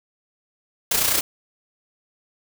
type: noise with amplitude modulation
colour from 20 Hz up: white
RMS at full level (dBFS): -18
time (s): 0.91-1.21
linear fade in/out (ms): 5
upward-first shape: sine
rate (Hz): 30.1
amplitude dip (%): 55
effects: none